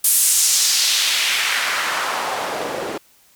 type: noise with band-pass filter sweep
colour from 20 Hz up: white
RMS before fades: -19 dBFS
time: 0.04-2.98 s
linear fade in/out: 5 ms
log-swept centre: 11000 to 380 Hz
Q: 1.4
effects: white hiss -54 dBFS RMS until 3.35 s